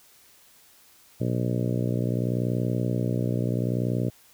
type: harmonic tone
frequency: 60.7 Hz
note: B1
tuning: 29 cents flat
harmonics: 2 / 3 / 4 / 5 / 6 / 7 / 8 / 9 / 10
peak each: -26 / -30 / -32 / -34 / -36 / -37 / -38 / -39 / -40 dBFS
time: 1.2-4.1 s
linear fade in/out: 10 ms
effects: white hiss -56 dBFS RMS until 4.33 s

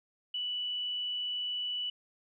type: tone with frequency modulation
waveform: sine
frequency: 2962 Hz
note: F#7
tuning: 1 cent sharp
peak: -32 dBFS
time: 0.34-1.9 s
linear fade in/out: 5 ms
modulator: 47.7 Hz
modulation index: 0.22
effects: none

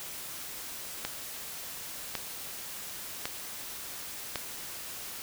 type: click train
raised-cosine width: 0.2 ms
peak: -14 dBFS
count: 4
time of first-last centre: 1.05-4.358 s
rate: 0.907 Hz
effects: white hiss -41 dBFS RMS until 5.22 s

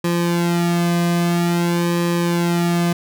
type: tone with flanger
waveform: sawtooth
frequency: 172.3 Hz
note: F3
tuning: 23 cents flat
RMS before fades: -18 dBFS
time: 0.04-2.93 s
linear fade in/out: 5 ms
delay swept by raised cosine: 1.4 to 2.2 ms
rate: 0.5 Hz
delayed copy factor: -1
effects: none

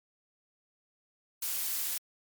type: noise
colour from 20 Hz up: blue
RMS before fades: -33 dBFS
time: 1.42-1.98 s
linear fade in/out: 5 ms
effects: MP3 96 kbps

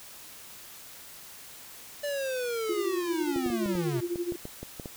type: linear sweep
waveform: square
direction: down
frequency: 587.3 to 121.9 Hz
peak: -30 dBFS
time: 2.03-4.01 s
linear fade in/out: 10 ms
type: tone with tremolo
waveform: sine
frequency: 348.3 Hz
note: F4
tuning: 5 cents flat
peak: -26 dBFS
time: 2.69-4.36 s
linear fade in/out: 5 ms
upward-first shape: sine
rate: 12 Hz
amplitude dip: 80%
type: clicks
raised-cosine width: 2 ms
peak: -24 dBFS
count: 11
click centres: 3.362 / 3.462 / 3.502 / 3.66 / 3.753 / 4.158 / 4.322 / 4.454 / 4.63 / 4.798 / 4.858 s
effects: white hiss -47 dBFS RMS until 4.96 s

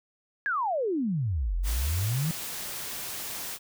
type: exponential two-way sweep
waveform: sine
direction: down then up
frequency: 1700 to 41.2 to 169.8 Hz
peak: -25 dBFS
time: 0.46-2.31 s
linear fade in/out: 0 ms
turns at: 1.56 s
type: noise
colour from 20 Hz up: white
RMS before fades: -36 dBFS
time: 1.63-3.59 s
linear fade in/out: 50 ms
effects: none

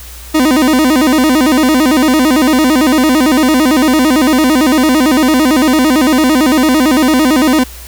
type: tone with vibrato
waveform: 40% pulse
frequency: 281.7 Hz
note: C#4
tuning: 28 cents sharp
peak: -6 dBFS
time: 0.34-7.64 s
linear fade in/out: 10 ms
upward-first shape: square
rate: 8.9 Hz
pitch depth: 180 cents each way
effects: added 60 Hz sine -30 dBFS peak until 7.87 s + white hiss -33 dBFS RMS until 7.87 s

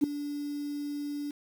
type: tone with ADSR envelope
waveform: sine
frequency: 290 Hz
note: D4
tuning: 22 cents flat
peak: -16 dBFS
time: 0.01-1.31 s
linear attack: 29 ms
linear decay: 3 ms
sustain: -16 dB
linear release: 5 ms
effects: tanh soft clip ceiling -14 dBFS + 8-bit

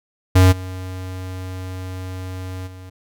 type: tone with level steps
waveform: square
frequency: 92.7 Hz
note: F#2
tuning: 4 cents sharp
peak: -9 / -28 / -36 dBFS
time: 0.35-2.9 s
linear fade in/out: 10 ms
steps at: 0.51 / 2.66 s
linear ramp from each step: 20 ms
effects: none

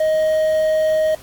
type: tone with quantisation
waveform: triangle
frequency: 626 Hz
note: D#5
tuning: 10 cents sharp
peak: -12 dBFS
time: 0-1.15 s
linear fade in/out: 5 ms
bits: 6
effects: pink hiss -43 dBFS RMS until 1.22 s + AAC 64 kbps

